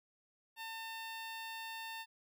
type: tone with notch filter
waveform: 10% pulse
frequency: 900 Hz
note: A5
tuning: 39 cents sharp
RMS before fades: -45 dBFS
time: 0.56-2.06 s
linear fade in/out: 50 ms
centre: 6000 Hz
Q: 1.4
effects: none